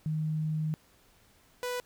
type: tone pair in turn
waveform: sine / sawtooth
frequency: 155.56 / 493.9 Hz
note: D#3 / B4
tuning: 0 / 0 cents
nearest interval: octave + minor sixth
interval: 2000 cents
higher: second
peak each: -28 dBFS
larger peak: neither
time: 0.06-0.74 / 1.63-1.8 s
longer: first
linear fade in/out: 0 ms
effects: pink hiss -63 dBFS RMS until 1.85 s